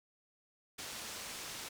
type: low-pass noise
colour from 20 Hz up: white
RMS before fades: -45 dBFS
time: 0.78-1.69 s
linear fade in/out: 10 ms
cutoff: 7500 Hz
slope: 12 dB/octave
effects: none